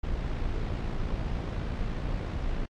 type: noise with amplitude modulation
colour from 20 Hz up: brown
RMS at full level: -29 dBFS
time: 0.03-2.66 s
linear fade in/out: 10 ms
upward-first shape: sine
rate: 56.9 Hz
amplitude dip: 40%
effects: low-pass 4000 Hz 12 dB/octave + AAC 64 kbps